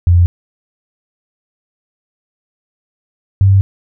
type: tone pair in turn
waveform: sine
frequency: 87.31 / 97.4 Hz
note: F2 / G2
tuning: 0 / -11 cents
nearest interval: major second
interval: 189 cents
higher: second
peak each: -5 dBFS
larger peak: neither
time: 0.07-0.26 / 3.41-3.61 s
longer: second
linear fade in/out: 0 ms
effects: none